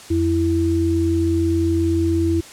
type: tone pair together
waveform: sine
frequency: 87.32 / 331.6 Hz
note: F2 / E4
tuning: 0 / +10 cents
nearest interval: octave + major seventh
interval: 2310 cents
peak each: -20 / -17 dBFS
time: 0.1-2.41 s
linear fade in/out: 10 ms
effects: white hiss -40 dBFS RMS until 2.52 s + low-pass 9000 Hz 12 dB/octave